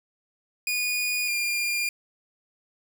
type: tone pair in turn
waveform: sawtooth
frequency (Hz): 2456 / 2405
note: D#7 / D7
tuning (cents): -23 / +41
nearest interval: unison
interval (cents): 36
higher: first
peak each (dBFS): -21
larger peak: neither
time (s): 0.67-1.28 / 1.28-1.89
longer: neither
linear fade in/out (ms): 2
effects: 8-bit